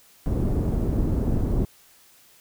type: low-pass noise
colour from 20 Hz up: pink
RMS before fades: -23 dBFS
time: 0.26-1.65 s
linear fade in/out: 0 ms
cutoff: 330 Hz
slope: 12 dB/octave
effects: white hiss -55 dBFS RMS until 2.4 s